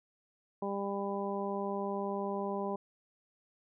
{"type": "harmonic tone", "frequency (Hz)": 199.2, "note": "G3", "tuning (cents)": 28, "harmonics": [1, 2, 3, 4, 5], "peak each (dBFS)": [-38, -37, -40, -41, -41], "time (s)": [0.62, 2.76], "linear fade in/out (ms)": 5, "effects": []}